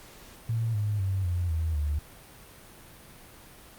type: tone with pitch steps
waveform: sine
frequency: 114 / 104.54 / 95.86 / 87.91 / 80.61 / 73.92 Hz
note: A#2 / G#2 / G2 / F2 / E2 / D2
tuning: -38 / +12 / -38 / +12 / -38 / +12 cents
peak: -25 dBFS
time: 0.49-1.99 s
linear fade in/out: 5 ms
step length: 250 ms
effects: pink hiss -50 dBFS RMS until 3.78 s + Opus 48 kbps